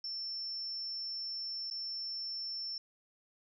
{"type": "tone with dropouts", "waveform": "sine", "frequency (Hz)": 5380, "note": "E8", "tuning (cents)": 34, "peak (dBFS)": -37, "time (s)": [0.04, 2.78], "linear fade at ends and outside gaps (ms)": 2, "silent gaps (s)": [1.701, 1.71], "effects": []}